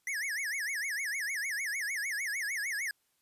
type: tone with vibrato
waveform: square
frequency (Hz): 1918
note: A#6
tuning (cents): +49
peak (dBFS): -33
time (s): 0.07-2.91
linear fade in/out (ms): 2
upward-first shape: sine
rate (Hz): 6.6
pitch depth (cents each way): 270
effects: white hiss -75 dBFS RMS until 3.21 s + resampled to 32000 Hz